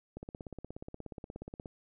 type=click train; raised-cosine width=2 ms; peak=-29 dBFS; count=26; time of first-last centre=0.17-1.658 s; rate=16.8 Hz; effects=none